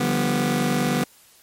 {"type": "chord", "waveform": "sawtooth", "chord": "G dominant seventh", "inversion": "second", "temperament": "just", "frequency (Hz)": [147, 176.4, 196, 245], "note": ["D3", "F3", "G3", "B3"], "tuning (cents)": [2, 18, 0, -14], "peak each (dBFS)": [-22, -24, -22, -19], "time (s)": [0, 1.04], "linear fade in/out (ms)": 5, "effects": ["white hiss -53 dBFS RMS until 1.42 s", "MP3 64 kbps"]}